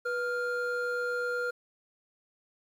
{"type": "tone pair together", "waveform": "triangle", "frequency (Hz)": [489.3, 1400], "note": ["B4", "F6"], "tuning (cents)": [-16, 4], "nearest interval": "octave + tritone", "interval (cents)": 1820, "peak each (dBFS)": [-30, -30], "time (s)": [0.05, 1.51], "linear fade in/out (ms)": 10, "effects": ["10-bit"]}